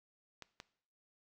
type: clicks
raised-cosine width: 0.2 ms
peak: -29 dBFS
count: 2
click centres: 0.423 / 0.601 s
effects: noise-tail reverb RT60 0.6 s tail -19 dB re dry